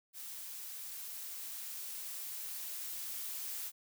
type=noise with level ramp; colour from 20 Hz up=blue; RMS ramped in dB=-46 to -41 dBFS; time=0.13-3.72 s; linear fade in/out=50 ms; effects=none